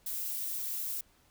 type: noise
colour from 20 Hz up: violet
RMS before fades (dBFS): -36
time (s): 0.06-1.01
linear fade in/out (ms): 5
effects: pink hiss -66 dBFS RMS until 1.3 s